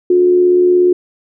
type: tone with amplitude modulation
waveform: sine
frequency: 359.4 Hz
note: F4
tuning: 50 cents sharp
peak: -5 dBFS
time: 0.1-0.93 s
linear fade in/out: 5 ms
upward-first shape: sine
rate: 76.9 Hz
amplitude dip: 40%
effects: none